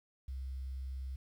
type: tone with quantisation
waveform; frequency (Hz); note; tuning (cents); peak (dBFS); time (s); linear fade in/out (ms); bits
sine; 65.7; C2; +8; -38; 0.28-1.16; 5; 11
effects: none